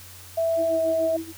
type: tone with pitch glide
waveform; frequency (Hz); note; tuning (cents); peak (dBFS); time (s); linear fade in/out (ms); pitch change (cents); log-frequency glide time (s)
sine; 659.3 to 648.3; E5 to E5; 0 to -29; -20; 0.37-1.17; 10; -29; 0.65-0.79
type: tone with tremolo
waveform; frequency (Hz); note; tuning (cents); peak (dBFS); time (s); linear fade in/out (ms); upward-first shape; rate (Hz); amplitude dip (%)
sine; 326.5; E4; -17; -27; 0.56-1.33; 50; sine; 6.8; 85
effects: added 91 Hz sine -47 dBFS peak until 1.37 s + white hiss -45 dBFS RMS until 1.37 s